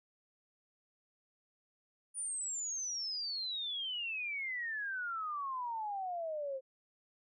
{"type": "exponential sweep", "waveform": "sine", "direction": "down", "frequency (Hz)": [9600, 518], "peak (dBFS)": -36, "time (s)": [2.14, 6.61], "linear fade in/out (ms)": 50, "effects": []}